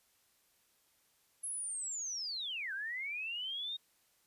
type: linear two-way sweep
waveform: sine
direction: down then up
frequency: 10890 to 1516 to 3737 Hz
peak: -37 dBFS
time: 1.43-3.77 s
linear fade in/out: 10 ms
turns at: 2.73 s
effects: white hiss -72 dBFS RMS until 4.26 s + resampled to 32000 Hz